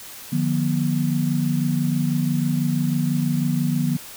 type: tone cluster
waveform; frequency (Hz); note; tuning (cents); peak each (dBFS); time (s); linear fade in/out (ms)
sine; 151.8 / 177.9 / 241.8; D#3 / F3 / B3; -42 / +32 / -36; -22 / -24 / -23; 0.32-3.97; 10
effects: white hiss -39 dBFS RMS until 4.16 s